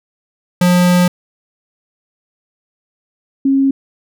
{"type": "tone pair in turn", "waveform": ["square", "sine"], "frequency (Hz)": [178.3, 271.7], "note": ["F3", "C#4"], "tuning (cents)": [36, -35], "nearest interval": "perfect fifth", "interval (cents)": 729, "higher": "second", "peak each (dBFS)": -9, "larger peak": "neither", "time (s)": [[0.61, 1.08], [3.45, 3.71]], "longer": "first", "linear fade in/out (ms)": 5, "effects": []}